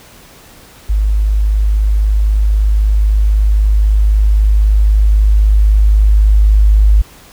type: tone with level ramp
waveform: sine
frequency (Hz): 51.91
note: G#1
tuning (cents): 0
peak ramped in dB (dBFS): -9 to -4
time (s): 0.89-7.02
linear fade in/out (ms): 10
effects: pink hiss -40 dBFS RMS until 7.32 s